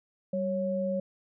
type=tone pair together; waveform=sine; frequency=193.93 / 552 Hz; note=G3 / C#5; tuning=-18 / -7 cents; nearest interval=octave + tritone; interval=1811 cents; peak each=-31 / -29 dBFS; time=0.33-1 s; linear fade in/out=5 ms; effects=none